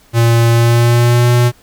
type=tone with pitch glide; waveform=square; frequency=116.54 to 121.35 Hz; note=A#2 to B2; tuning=0 to -30 cents; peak=-8 dBFS; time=0.13-1.52 s; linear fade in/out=50 ms; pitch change=+70 cents; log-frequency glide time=0.51-1.3 s; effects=pink hiss -48 dBFS RMS until 1.62 s